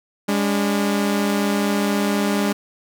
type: tone pair together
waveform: sawtooth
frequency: 203.4 / 287.7 Hz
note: G#3 / D4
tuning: -36 / -36 cents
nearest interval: tritone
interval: 600 cents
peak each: -15 / -20 dBFS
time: 0.28-2.53 s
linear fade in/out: 10 ms
effects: none